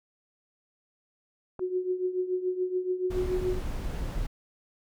sine tone with tremolo, 366.7 Hz, F#4, 15 cents flat, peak -23 dBFS, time 1.59-3.61 s, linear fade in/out 50 ms, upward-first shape triangle, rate 7 Hz, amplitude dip 80%
click, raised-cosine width 1 ms, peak -25 dBFS, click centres 1.594 s
brown noise, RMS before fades -32 dBFS, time 3.1-4.27 s, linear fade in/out 10 ms
effects none

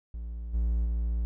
triangle tone with level steps, 57.4 Hz, A#1, 26 cents flat, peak -32 / -22 / -24 dBFS, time 0.14-1.25 s, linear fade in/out 0 ms, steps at 0.53 / 0.84 s, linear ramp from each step 20 ms, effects none

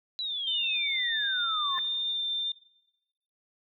sine exponential sweep, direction down, 4003 to 1046.5 Hz, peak -30 dBFS, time 0.19-1.78 s, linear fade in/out 0 ms
sine tone with vibrato, 3598 Hz, A7, 38 cents sharp, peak -28 dBFS, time 0.47-2.52 s, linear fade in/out 5 ms, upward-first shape sine, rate 1.5 Hz, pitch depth 9 cents each way
sine tone with exponential growth, 1760 Hz, A6, in tune, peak -29 dBFS, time 1.69-1.79 s, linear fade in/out 0 ms, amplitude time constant 21 ms
effects noise-tail reverb RT60 1.0 s tail -21 dB re dry

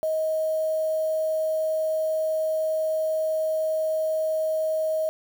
sine tone with quantisation, 631 Hz, D#5, 24 cents sharp, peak -22 dBFS, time 0.03-5.09 s, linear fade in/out 0 ms, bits 7, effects none

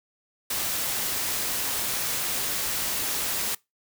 white noise, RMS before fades -28 dBFS, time 0.5-3.55 s, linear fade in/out 5 ms, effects noise-tail reverb RT60 0.2 s tail -23 dB re dry

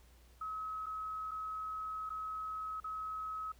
sine tone with dropouts, 1281 Hz, E6, 50 cents flat, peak -38 dBFS, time 0.41-3.52 s, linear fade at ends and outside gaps 5 ms, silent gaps 0.86-0.865 / 1.311-1.315 / 2.094-2.102 / 2.802-2.842 s, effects added 60 Hz sine -60 dBFS peak until 3.59 s + pink hiss -67 dBFS RMS until 3.59 s

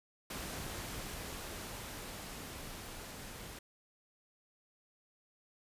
pink noise with level ramp, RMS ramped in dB -42 to -48 dBFS, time 0.3-3.59 s, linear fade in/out 5 ms, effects resampled to 32000 Hz

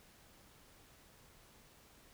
silence, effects pink hiss -63 dBFS RMS until 2.13 s

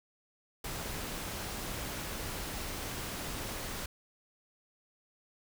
pink noise, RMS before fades -39 dBFS, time 0.64-3.86 s, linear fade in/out 5 ms, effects none

